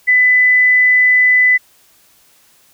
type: tone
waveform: sine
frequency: 2000 Hz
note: B6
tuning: 21 cents sharp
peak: -7 dBFS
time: 0.07-1.58 s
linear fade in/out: 20 ms
effects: white hiss -51 dBFS RMS until 2.73 s